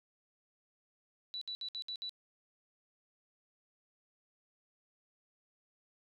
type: tone bursts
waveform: sine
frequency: 3951 Hz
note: B7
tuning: in tune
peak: -38 dBFS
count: 6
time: 1.34-2.094 s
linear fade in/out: 0 ms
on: 74 ms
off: 62 ms
effects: none